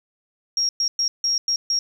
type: tone bursts at uneven times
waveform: sine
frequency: 5590 Hz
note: F8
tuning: 1 cent sharp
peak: -18 dBFS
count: 6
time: 0.57-0.69 / 0.8-0.88 / 0.99-1.08 / 1.24-1.38 / 1.48-1.56 / 1.7-1.79 s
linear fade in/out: 2 ms
effects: 8-bit